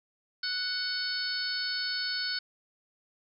harmonic tone with a mistuned harmonic, 740 Hz, F#5, in tune, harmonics 2 / 3 / 4 / 5 / 6 / 7, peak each -35 / -44 / -44 / -43 / -32 / -39 dBFS, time 0.43-2.39 s, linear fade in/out 5 ms, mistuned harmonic 4, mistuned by +50 cents, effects none

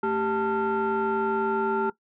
sine tone cluster, 221 / 392.2 / 886 / 1380 Hz, A3 / G4 / A5 / F6, +8 / +1 / +12 / -21 cents, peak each -30 / -25 / -27 / -28 dBFS, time 0.03-1.9 s, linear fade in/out 5 ms, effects noise-tail reverb RT60 0.1 s tail -18 dB re dry + tanh soft clip ceiling -17 dBFS

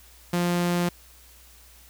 sawtooth tone, 175 Hz, F3, 4 cents sharp, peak -18 dBFS, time 0.33-0.89 s, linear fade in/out 5 ms, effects added 60 Hz sine -53 dBFS peak until 1.89 s + white hiss -53 dBFS RMS until 1.89 s

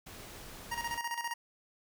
pink noise, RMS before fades -48 dBFS, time 0.06-0.98 s, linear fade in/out 10 ms
25% pulse tone with tremolo, 941 Hz, A#5, 16 cents sharp, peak -29 dBFS, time 0.71-1.34 s, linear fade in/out 10 ms, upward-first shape square, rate 15 Hz, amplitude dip 65%
effects none

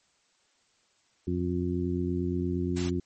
harmonic tone, 88.6 Hz, F2, 25 cents sharp, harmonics 1 / 2 / 3 / 4, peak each -32 / -32 / -32 / -32 dBFS, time 1.27-3 s, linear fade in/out 5 ms
white noise, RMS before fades -37 dBFS, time 2.76-2.9 s, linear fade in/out 10 ms
effects white hiss -68 dBFS RMS until 3.05 s + MP3 32 kbps

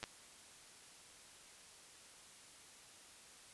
clicks, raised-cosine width 0.2 ms, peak -25 / -24 dBFS, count 2, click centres 0.03 / 0.039 s, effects white hiss -59 dBFS RMS until 3.53 s + resampled to 24000 Hz

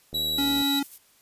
click train, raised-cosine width 2 ms, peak -27 dBFS, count 39, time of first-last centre 0.13-0.618 s, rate 77.8 Hz
45% pulse tone with vibrato, 3900 Hz, B7, 23 cents flat, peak -24 dBFS, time 0.14-0.8 s, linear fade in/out 10 ms, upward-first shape triangle, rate 13 Hz, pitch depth 9 cents each way
violet noise with tremolo, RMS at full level -41 dBFS, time 0.37-0.98 s, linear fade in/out 2 ms, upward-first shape square, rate 11 Hz, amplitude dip 45%
square tone, 280 Hz, C#4, 18 cents sharp, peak -25 dBFS, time 0.38-0.83 s, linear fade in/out 5 ms
effects white hiss -60 dBFS RMS until 1.21 s + resampled to 32000 Hz

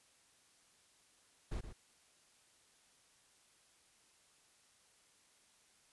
brown noise with echo, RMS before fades -40 dBFS, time 1.51-1.61 s, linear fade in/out 10 ms, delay 120 ms, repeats 1, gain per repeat -9 dB, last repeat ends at 1.73 s, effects white hiss -69 dBFS RMS until 5.92 s + resampled to 24000 Hz

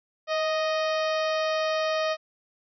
harmonic tone with a mistuned harmonic, 622.3 Hz, D#5, in tune, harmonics 1 / 2 / 3 / 4 / 5 / 6 / 7 / 8 / 9, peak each -25 / -31 / -35 / -37 / -39 / -41 / -42 / -43 / -44 dBFS, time 0.27-2.17 s, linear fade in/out 50 ms, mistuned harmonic 1, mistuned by +23 cents, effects none

